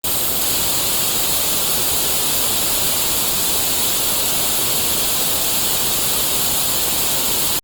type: noise with comb filter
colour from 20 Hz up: white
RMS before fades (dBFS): -18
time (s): 0.04-7.59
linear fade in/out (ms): 2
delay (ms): 0.26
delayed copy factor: +0.55
effects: Opus 24 kbps